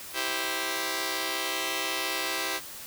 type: chord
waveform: 5% pulse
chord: C major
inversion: first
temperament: just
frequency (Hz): 327 / 392.4 / 523.3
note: E4 / G4 / C5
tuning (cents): -14 / +2 / 0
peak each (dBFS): -22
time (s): 0.13-2.61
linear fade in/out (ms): 50
effects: white hiss -42 dBFS RMS until 2.86 s